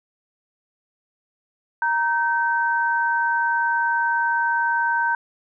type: tone pair together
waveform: sine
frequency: 935 / 1544.8 Hz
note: A#5 / G6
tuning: +5 / -26 cents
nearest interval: major sixth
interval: 869 cents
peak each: -21 dBFS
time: 1.82-5.15 s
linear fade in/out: 2 ms
effects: none